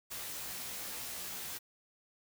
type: noise with comb filter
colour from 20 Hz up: white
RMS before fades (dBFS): -42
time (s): 0.1-1.59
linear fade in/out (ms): 20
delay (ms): 16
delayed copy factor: +0.7
effects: none